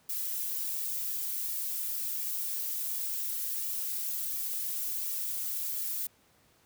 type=noise with flanger; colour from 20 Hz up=violet; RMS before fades=-34 dBFS; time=0.09-6.07 s; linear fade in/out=5 ms; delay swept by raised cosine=1.9 to 3.6 ms; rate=1.4 Hz; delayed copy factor=-0.8; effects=pink hiss -65 dBFS RMS until 6.65 s + high-pass 80 Hz 12 dB/octave